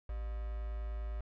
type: tone with quantisation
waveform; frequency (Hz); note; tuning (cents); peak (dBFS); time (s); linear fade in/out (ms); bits
sine; 55; A1; 0; -36; 0.09-1.21; 5; 8
effects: low-pass 2000 Hz 12 dB/octave